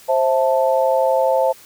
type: chord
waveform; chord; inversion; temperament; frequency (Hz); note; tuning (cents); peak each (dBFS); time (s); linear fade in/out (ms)
sine; A minor; first; just; 528 / 660 / 880; C5 / E5 / A5; +16 / +2 / 0; -16 / -19 / -20; 0.08-1.53; 20
effects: white hiss -45 dBFS RMS until 1.65 s